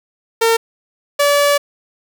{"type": "tone pair in turn", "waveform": "sawtooth", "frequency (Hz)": [455.7, 575.1], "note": ["A#4", "D5"], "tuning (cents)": [-39, -36], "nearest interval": "major third", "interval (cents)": 403, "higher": "second", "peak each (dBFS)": -7, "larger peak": "neither", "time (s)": [[0.41, 0.57], [1.19, 1.58]], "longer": "second", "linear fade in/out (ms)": 10, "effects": ["7-bit"]}